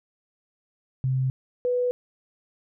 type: tone pair in turn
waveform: sine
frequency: 130.81 / 493.9 Hz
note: C3 / B4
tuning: 0 / 0 cents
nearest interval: octave + major seventh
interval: 2300 cents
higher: second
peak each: -21 / -21 dBFS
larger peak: neither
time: 1.04-1.3 / 1.65-1.91 s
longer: neither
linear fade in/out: 0 ms
effects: none